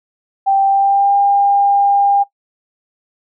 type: tone with pitch glide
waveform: sine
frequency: 784 to 802.3 Hz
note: G5 to G5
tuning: 0 to +40 cents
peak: -9 dBFS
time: 0.46-2.24 s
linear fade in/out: 20 ms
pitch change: +40 cents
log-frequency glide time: 0.65-1.16 s
effects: noise-tail reverb RT60 0.1 s tail -17 dB re dry